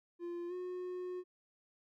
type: tone with pitch glide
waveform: triangle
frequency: 346.5 to 362.7 Hz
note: F4 to F#4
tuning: -14 to -34 cents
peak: -37 dBFS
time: 0.19-1.24 s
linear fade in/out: 50 ms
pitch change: +80 cents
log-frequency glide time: 0.48-0.53 s
effects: none